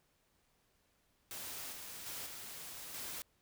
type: noise with level steps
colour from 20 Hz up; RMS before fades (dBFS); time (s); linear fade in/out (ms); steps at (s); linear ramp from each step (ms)
white; -45 / -48 / -44 / -48 / -44; 1.31-3.22; 0; 1.72 / 2.06 / 2.26 / 2.94; 5
effects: pink hiss -75 dBFS RMS until 3.41 s